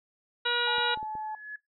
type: harmonic tone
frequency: 480.2 Hz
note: B4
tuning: 49 cents flat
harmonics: 1 / 2 / 3 / 4 / 5 / 6 / 7 / 8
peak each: -35 / -34 / -29 / -39 / -39 / -34 / -40 / -30 dBFS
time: 0.45-0.95 s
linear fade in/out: 10 ms
type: tone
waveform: sine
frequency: 863 Hz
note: A5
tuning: 34 cents flat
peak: -33 dBFS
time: 0.67-1.35 s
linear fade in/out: 2 ms
type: clicks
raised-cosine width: 2 ms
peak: -33 dBFS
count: 4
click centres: 0.783 / 0.974 / 1.029 / 1.153 s
type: tone with exponential growth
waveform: sine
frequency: 1700 Hz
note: G#6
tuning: 40 cents sharp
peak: -34 dBFS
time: 0.87-1.56 s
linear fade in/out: 5 ms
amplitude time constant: 150 ms
effects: noise-tail reverb RT60 0.2 s tail -23 dB re dry